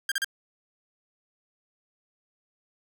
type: tone bursts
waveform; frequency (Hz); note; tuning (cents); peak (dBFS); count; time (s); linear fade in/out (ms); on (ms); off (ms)
sawtooth; 1600; G6; +35; -21; 3; 0.09-0.245; 2; 27; 37
effects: none